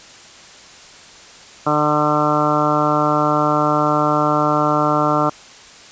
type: harmonic tone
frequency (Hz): 150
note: D3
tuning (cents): +37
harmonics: 1 / 2 / 3 / 4 / 5 / 6 / 7 / 8 / 9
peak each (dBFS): -24 / -21 / -26 / -21 / -23 / -25 / -23 / -21 / -22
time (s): 1.66-5.3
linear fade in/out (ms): 10
effects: white hiss -41 dBFS RMS until 5.91 s + resampled to 16000 Hz